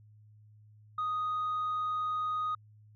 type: tone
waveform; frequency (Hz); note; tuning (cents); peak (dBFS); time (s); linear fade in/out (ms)
sine; 1244.5; D#6; 0; -28; 0.98-2.55; 5
effects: tanh soft clip ceiling -28 dBFS + added 106 Hz sine -55 dBFS peak until 2.95 s

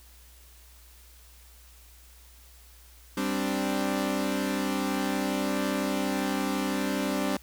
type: chord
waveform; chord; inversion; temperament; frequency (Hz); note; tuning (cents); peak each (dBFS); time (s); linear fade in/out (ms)
sawtooth; G suspended fourth; none; equal; 196 / 261.6 / 293.7; G3 / C4 / D4; 0 / 0 / 0; -27; 3.17-7.37; 5
effects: added 60 Hz sine -52 dBFS peak until 7.42 s + white hiss -56 dBFS RMS until 7.42 s

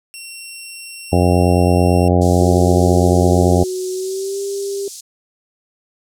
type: tone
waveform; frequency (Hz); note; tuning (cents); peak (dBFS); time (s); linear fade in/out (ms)
15% pulse; 2729; F7; -41; -24; 0.14-2.08; 0
type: harmonic tone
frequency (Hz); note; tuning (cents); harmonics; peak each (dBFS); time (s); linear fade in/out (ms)
89; F2; +33; 1 / 2 / 3 / 4 / 5 / 6 / 7 / 8 / 9; -14 / -17 / -19 / -20 / -21 / -22 / -22 / -23 / -24; 1.12-3.64; 10
type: band-pass noise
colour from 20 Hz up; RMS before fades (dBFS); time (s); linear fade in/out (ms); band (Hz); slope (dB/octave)
white; -34; 2.21-5.01; 10; 4600 to 9200; 24
type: tone with pitch glide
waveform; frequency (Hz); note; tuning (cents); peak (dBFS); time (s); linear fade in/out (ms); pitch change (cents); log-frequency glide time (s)
sine; 370.4 to 397; F#4 to G4; +2 to +22; -20; 2.41-4.88; 2; +120; 3.92-4.4
effects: none

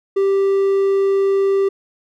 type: tone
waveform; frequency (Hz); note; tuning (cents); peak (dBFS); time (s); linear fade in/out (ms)
triangle; 392; G4; 0; -11; 0.16-1.69; 10
effects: none

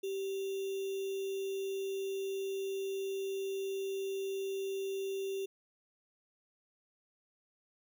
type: tone with sample-and-hold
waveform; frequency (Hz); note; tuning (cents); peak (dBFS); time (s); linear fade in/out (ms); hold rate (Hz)
sine; 388.5; G4; -16; -34; 0.03-5.46; 10; 3150
effects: none

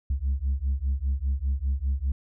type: beating tone pair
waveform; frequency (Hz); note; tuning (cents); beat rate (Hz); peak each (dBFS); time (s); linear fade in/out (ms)
sine; 65.41 / 70.41; C2 / C#2; 0 / +28; 5; -25; 0.1-2.12; 5
effects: tanh soft clip ceiling -20 dBFS

